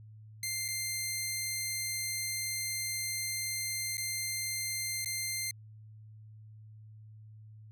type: tone with dropouts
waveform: 10% pulse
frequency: 2093 Hz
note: C7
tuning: in tune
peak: -24 dBFS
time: 0.43-5.51 s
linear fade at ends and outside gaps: 2 ms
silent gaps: 0.681-0.685 / 3.971-3.979 / 5.047-5.058 s
effects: added 108 Hz sine -49 dBFS peak until 7.71 s